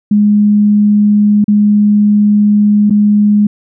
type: tone with dropouts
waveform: sine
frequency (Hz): 207.7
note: G#3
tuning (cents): 0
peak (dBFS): -5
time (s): 0.11-3.47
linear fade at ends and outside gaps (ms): 5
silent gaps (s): 1.443-1.48 / 2.898-2.906
effects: none